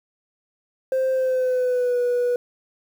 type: tone with pitch glide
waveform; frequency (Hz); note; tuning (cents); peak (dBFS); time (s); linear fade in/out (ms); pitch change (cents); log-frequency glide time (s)
sine; 523.3 to 488.3; C5 to B4; 0 to -20; -16; 0.92-2.36; 2; -120; 1.12-1.99
effects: tanh soft clip ceiling -17 dBFS + 8-bit